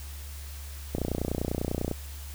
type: click train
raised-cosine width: 2 ms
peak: -15 dBFS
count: 30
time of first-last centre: 0.95-1.913 s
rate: 30.1 Hz
effects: added 71 Hz sine -38 dBFS peak until 2.34 s + white hiss -47 dBFS RMS until 2.34 s